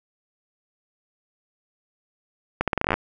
accelerating click train, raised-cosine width 0.5 ms, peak -6 dBFS, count 12, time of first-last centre 2.61-2.94 s, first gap 67 ms, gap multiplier 0.82, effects none

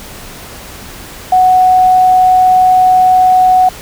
sine tone, 740 Hz, F#5, in tune, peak -4 dBFS, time 1.32-3.69 s, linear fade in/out 5 ms, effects pink hiss -30 dBFS RMS until 3.81 s

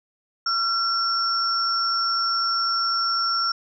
sine tone pair together, 1364 / 5456 Hz, F6 / F8, -41 / -41 cents, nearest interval 2 octaves, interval 2400 cents, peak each -23 dBFS, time 0.46-3.52 s, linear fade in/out 5 ms, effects none

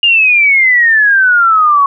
sine exponential sweep, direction down, 2853 to 1104 Hz, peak -5 dBFS, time 0.03-1.86 s, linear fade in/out 2 ms, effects none

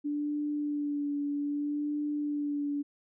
sine tone with vibrato, 291.5 Hz, D4, 13 cents flat, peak -29 dBFS, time 0.04-2.83 s, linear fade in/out 20 ms, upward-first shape sine, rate 0.63 Hz, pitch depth 23 cents each way, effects none

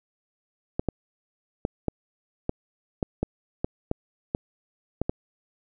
clicks, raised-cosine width 2 ms, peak -11 dBFS, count 12, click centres 0.795 / 0.887 / 1.651 / 1.883 / 2.494 / 3.028 / 3.23 / 3.645 / 3.914 / 4.349 / 5.016 / 5.095 s, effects none

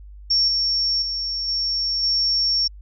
sine tone with level steps, 5480 Hz, F8, 34 cents flat, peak -15 / -18 / -23 / -20 / -17 dBFS, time 0.3-2.68 s, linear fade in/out 10 ms, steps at 0.48 / 1.02 / 1.48 / 2.03 s, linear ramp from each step 2 ms, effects added 50 Hz sine -38 dBFS peak until 2.81 s

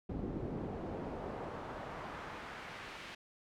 brown noise with band-pass filter sweep, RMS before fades -43 dBFS, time 0.09-3.15 s, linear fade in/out 5 ms, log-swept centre 260 to 2700 Hz, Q 0.95, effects none

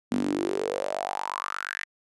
sawtooth tone with high-pass filter sweep, 48.47 Hz, G1, 19 cents flat, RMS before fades -30 dBFS, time 0.11-1.85 s, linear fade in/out 10 ms, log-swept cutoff 230 to 1900 Hz, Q 7, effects resampled to 24000 Hz

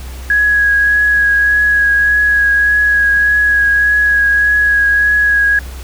sine tone with vibrato, 1663 Hz, G#6, 2 cents sharp, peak -8 dBFS, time 0.3-5.59 s, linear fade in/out 2 ms, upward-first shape triangle, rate 1.7 Hz, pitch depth 17 cents each way, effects added 64 Hz sine -25 dBFS peak until 5.83 s + pink hiss -35 dBFS RMS until 5.83 s

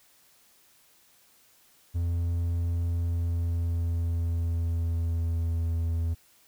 triangle tone with pitch glide, 85.3 to 82.97 Hz, F2 to E2, -40 to +12 cents, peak -23 dBFS, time 1.94-6.15 s, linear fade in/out 20 ms, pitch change -48 cents, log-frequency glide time 2.88-5.71 s, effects white hiss -61 dBFS RMS until 6.47 s

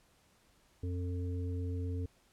harmonic tone, 89.2 Hz, F2, 37 cents sharp, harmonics 1 / 3 / 5, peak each -34 / -43 / -46 dBFS, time 0.83-2.06 s, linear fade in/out 5 ms, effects pink hiss -68 dBFS RMS until 2.32 s + low-pass 12000 Hz 12 dB/octave

